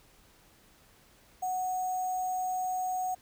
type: tone with sample-and-hold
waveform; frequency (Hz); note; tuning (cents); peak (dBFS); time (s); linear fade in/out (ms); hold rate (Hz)
sine; 740; F#5; 0; -29; 1.42-3.15; 10; 7350
effects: pink hiss -61 dBFS RMS until 3.21 s